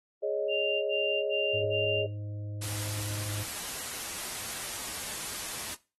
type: chord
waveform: sine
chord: Ab suspended fourth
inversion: none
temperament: equal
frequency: 415.3 / 554.4 / 622.3 Hz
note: Ab4 / Db5 / Eb5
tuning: 0 / 0 / 0 cents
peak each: -32 dBFS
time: 0.22-2.07 s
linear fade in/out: 20 ms
type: tone bursts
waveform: sine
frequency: 2787 Hz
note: F7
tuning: 4 cents flat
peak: -29 dBFS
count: 4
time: 0.48-2.048 s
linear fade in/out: 50 ms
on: 350 ms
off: 56 ms
type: harmonic tone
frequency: 103.83 Hz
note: G#2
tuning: in tune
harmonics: 1 / 3 / 5 / 6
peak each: -35 / -49 / -53 / -54 dBFS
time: 1.53-3.44 s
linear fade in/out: 20 ms
type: noise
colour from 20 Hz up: white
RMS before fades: -37 dBFS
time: 2.61-5.75 s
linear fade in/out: 10 ms
effects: noise-tail reverb RT60 0.3 s tail -19 dB re dry + AAC 32 kbps